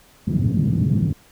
white band-pass noise, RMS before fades -19 dBFS, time 0.27-1.13 s, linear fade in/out 5 ms, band 100 to 190 Hz, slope 24 dB/octave, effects pink hiss -52 dBFS RMS until 1.31 s

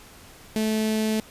sawtooth tone with notch filter, 217.7 Hz, A3, 18 cents flat, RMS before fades -24 dBFS, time 0.56-1.2 s, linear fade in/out 0 ms, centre 1200 Hz, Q 0.89, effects pink hiss -48 dBFS RMS until 1.3 s + resampled to 32000 Hz

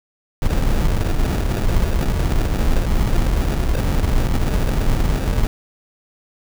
brown noise with sample-and-hold, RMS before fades -17 dBFS, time 0.42-5.47 s, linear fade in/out 2 ms, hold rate 1050 Hz, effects none

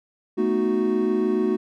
triangle chord, B dominant seventh, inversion third, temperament equal, 220 / 246.9 / 311.1 / 370 Hz, A3 / B3 / D#4 / F#4, 0 / 0 / 0 / 0 cents, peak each -23 / -26 / -25 / -20 dBFS, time 0.37-1.57 s, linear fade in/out 20 ms, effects none

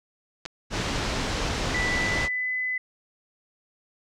clicks, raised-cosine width 0.2 ms, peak -18 dBFS, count 2, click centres 0.454 / 0.46 s
pink low-pass noise, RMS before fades -28 dBFS, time 0.7-2.29 s, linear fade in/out 50 ms, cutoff 6500 Hz, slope 24 dB/octave
sine tone with pitch glide, 1975.5 to 2011 Hz, B6 to B6, 0 to +31 cents, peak -25 dBFS, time 1.74-2.78 s, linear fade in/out 5 ms, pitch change +31 cents, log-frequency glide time 1.92-2.5 s
effects none

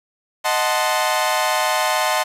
sawtooth chord, D# diminished seventh, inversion none, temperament equal with one note detuned, 622.3 / 740 / 880 / 1043.5 Hz, D#5 / F#5 / A5 / C6, 0 / 0 / 0 / -5 cents, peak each -19 dBFS, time 0.44-2.24 s, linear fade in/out 20 ms, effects resampled to 32000 Hz + 7-bit

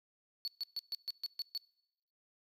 triangle tone bursts, 4435 Hz, C#8, in tune, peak -34 dBFS, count 8, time 0.45-1.576 s, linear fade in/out 0 ms, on 27 ms, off 130 ms, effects noise-tail reverb RT60 0.9 s tail -25 dB re dry

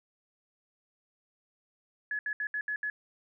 sine tone bursts at uneven times, 1699 Hz, G#6, 39 cents sharp, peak -30 dBFS, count 6, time 2.11-2.19 / 2.26-2.33 / 2.4-2.47 / 2.54-2.61 / 2.68-2.76 / 2.83-2.9 s, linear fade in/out 2 ms, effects none

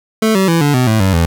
25% pulse tone with pitch steps, 220 / 191.52 / 166.73 / 145.15 / 126.36 / 110 / 95.76 / 83.36 Hz, A3 / G3 / E3 / D3 / B2 / A2 / G2 / E2, 0 / -40 / +20 / -20 / +40 / 0 / -40 / +20 cents, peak -6 dBFS, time 0.22-1.26 s, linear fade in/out 5 ms, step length 130 ms, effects none

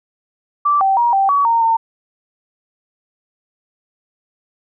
sine tone with pitch steps, 1166 / 775 / 949 / 781 / 1132 / 923 / 908 Hz, D6 / G5 / A#5 / G5 / C#6 / A#5 / A#5, -13 / -20 / +31 / -7 / +36 / -17 / -46 cents, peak -11 dBFS, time 0.65-1.77 s, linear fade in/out 10 ms, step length 160 ms, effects none

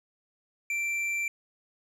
sine tone with tanh clipping, 2349 Hz, D7, in tune, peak -29 dBFS, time 0.7-1.28 s, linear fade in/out 2 ms, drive 8 dB, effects none

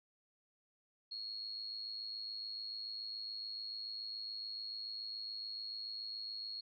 sine tone with amplitude modulation, 4307 Hz, C8, 49 cents sharp, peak -39 dBFS, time 1.11-6.61 s, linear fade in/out 10 ms, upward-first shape sine, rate 107 Hz, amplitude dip 55%, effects none

